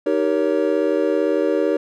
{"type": "chord", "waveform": "triangle", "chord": "Eb dominant seventh", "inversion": "none", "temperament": "just", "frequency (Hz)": [311.1, 388.9, 466.7, 560], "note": ["Eb4", "G4", "Bb4", "Db5"], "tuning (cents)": [0, -14, 2, 18], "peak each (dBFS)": -20, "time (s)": [0.06, 1.77], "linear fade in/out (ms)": 5, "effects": []}